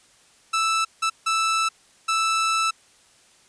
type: tone bursts at uneven times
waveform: sawtooth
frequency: 1318.5 Hz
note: E6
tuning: in tune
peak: -16 dBFS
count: 4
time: 0.53-0.85 / 1.02-1.1 / 1.26-1.69 / 2.08-2.71 s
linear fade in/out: 10 ms
effects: white hiss -56 dBFS RMS until 3.48 s + resampled to 22050 Hz